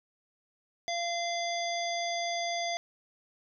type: harmonic tone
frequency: 688 Hz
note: F5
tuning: 26 cents flat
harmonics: 1 / 3 / 5 / 7 / 9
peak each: -32 / -37 / -39 / -40 / -42 dBFS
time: 0.88-2.77 s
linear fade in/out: 0 ms
effects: none